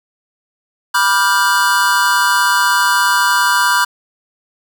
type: chord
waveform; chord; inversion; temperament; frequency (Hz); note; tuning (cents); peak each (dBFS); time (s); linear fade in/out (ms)
square; G dominant seventh; first; just; 980 / 1176 / 1411.2 / 1568; B5 / D6 / F6 / G6; -14 / +2 / +18 / 0; -16 / -19 / -18 / -17; 0.94-3.85; 10
effects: none